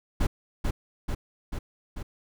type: noise with echo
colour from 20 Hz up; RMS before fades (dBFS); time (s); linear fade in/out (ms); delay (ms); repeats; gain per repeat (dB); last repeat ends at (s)
brown; -22; 0.2-0.27; 10; 440; 4; -3; 2.03
effects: none